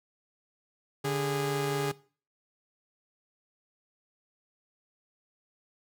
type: tone pair together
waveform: sawtooth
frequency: 145.2 / 410.7 Hz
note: D3 / G#4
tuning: -19 / -19 cents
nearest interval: octave + tritone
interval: 1800 cents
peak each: -27 dBFS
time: 1.04-1.92 s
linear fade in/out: 10 ms
effects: noise-tail reverb RT60 0.4 s tail -20 dB re dry